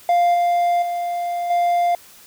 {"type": "tone with level steps", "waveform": "triangle", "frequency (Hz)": 698.5, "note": "F5", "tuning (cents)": 0, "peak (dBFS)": [-11, -13, -19, -13], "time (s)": [0.09, 1.95], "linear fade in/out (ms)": 2, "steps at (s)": [0.34, 0.82, 1.5], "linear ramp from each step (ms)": 5, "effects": ["white hiss -46 dBFS RMS until 2.26 s"]}